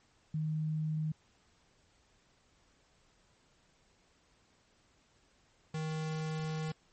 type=tone pair in turn; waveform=sine / square; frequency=155.56 / 157.1 Hz; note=D#3 / D#3; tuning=0 / +17 cents; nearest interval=unison; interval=17 cents; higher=second; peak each=-31 / -35 dBFS; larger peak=first; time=0.34-1.12 / 5.74-6.72 s; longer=second; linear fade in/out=5 ms; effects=pink hiss -69 dBFS RMS until 6.92 s + MP3 32 kbps